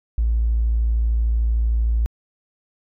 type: tone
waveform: triangle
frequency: 56.6 Hz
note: A1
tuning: 50 cents sharp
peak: -12 dBFS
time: 0.18-2.06 s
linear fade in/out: 0 ms
effects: tanh soft clip ceiling -14 dBFS